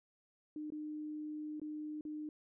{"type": "tone with dropouts", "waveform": "sine", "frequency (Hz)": 303.6, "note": "D#4", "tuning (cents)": -42, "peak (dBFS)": -40, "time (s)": [0.56, 2.29], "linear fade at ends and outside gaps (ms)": 2, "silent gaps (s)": [[0.703, 0.721], [1.598, 1.616], [2.01, 2.051]], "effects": []}